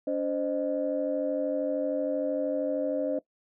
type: tone cluster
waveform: sine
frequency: 286.1 / 521 / 614 Hz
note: D4 / C5 / D#5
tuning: -45 / -7 / -23 cents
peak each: -30 dBFS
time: 0.07-3.19 s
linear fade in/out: 5 ms
effects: noise-tail reverb RT60 0.1 s tail -19 dB re dry + tanh soft clip ceiling -17 dBFS